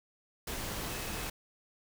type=tone in noise; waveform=sine; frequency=2584 Hz; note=E7; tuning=35 cents flat; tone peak=-49 dBFS; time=0.91-1.27 s; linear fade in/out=5 ms; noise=pink; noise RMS=-38 dBFS; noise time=0.47-1.3 s; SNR=-14 dB; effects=none